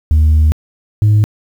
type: tone pair in turn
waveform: sine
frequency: 77.4 / 105.67 Hz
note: D#2 / G#2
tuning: -9 / +30 cents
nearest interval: perfect fourth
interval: 539 cents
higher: second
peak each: -4 dBFS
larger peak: neither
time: 0.11-0.52 / 1.02-1.24 s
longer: first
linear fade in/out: 0 ms
effects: tanh soft clip ceiling -5 dBFS + 7-bit